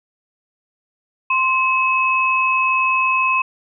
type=tone pair together; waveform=sine; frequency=1046.5 / 2572 Hz; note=C6 / E7; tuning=0 / -43 cents; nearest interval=octave + major third; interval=1557 cents; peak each=-17 dBFS; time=1.3-3.42 s; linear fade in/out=5 ms; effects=none